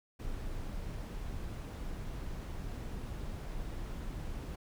brown noise, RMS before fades -40 dBFS, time 0.19-4.56 s, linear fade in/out 10 ms, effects none

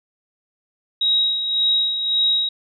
sine tone with tremolo, 3811 Hz, A#7, 38 cents sharp, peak -14 dBFS, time 1.01-2.49 s, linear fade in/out 5 ms, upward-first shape sine, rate 1.8 Hz, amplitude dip 55%, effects none

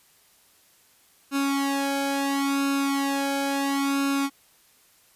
sawtooth tone with flanger, 277.2 Hz, C#4, in tune, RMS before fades -25 dBFS, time 1.31-4.3 s, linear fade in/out 50 ms, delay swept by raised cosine 0.76 to 1.28 ms, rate 0.73 Hz, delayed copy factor +1, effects white hiss -59 dBFS RMS until 5.15 s + resampled to 32000 Hz

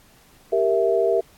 sine chord, E diminished, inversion first, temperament equal, 392 / 466.2 / 659.3 Hz, G4 / Bb4 / E5, 0 / 0 / 0 cents, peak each -21 dBFS, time 0.52-1.21 s, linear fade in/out 10 ms, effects pink hiss -54 dBFS RMS until 1.37 s + AAC 64 kbps

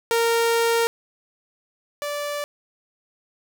sawtooth tone pair in turn, 462.7 / 583 Hz, A#4 / D5, -13 / -13 cents, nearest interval major third, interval 400 cents, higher second, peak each -14 / -22 dBFS, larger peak first, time 0.11-0.87 / 2.02-2.44 s, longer first, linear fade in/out 0 ms, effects none

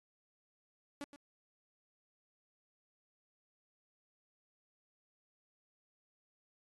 sawtooth tone with echo, 286 Hz, D4, 46 cents flat, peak -37 dBFS, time 1.01-1.04 s, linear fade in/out 0 ms, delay 120 ms, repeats 1, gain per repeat -12 dB, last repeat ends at 1.16 s, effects AAC 32 kbps

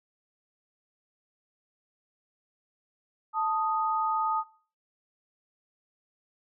sine tone pair together, 881.2 / 1244.5 Hz, A5 / D#6, +2 / 0 cents, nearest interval tritone, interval 598 cents, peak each -28 dBFS, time 3.33-4.44 s, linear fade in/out 50 ms, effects noise-tail reverb RT60 0.4 s tail -19 dB re dry

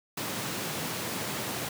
pink high-pass noise, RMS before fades -34 dBFS, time 0.17-1.69 s, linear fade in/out 5 ms, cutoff 120 Hz, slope 24 dB/octave, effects none

